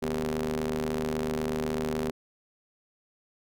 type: ring-modulated tone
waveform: sawtooth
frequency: 76.3 Hz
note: D#2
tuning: 33 cents flat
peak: -21 dBFS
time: 0.02-2.11 s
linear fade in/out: 10 ms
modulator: 319 Hz
effects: none